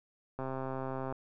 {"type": "click train", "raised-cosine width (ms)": 1, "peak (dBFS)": -24, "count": 98, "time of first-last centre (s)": [0.39, 1.125], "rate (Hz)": 132, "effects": []}